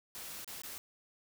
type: noise with dropouts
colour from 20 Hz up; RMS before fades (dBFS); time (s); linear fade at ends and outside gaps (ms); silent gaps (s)
white; -45; 0.15-0.78; 0; 0.445-0.477 / 0.618-0.635
effects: none